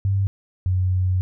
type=tone pair in turn; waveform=sine; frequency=98 / 92.18 Hz; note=G2 / F#2; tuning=0 / -6 cents; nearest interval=minor second; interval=106 cents; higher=first; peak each=-17 dBFS; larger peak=neither; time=0.05-0.27 / 0.66-1.21 s; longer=second; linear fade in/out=0 ms; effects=none